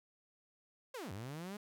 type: linear two-way sweep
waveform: sawtooth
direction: down then up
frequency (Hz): 554.4 to 89.7 to 212.3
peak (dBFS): -39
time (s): 0.94-1.57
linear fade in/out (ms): 5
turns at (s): 1.12
effects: 13-bit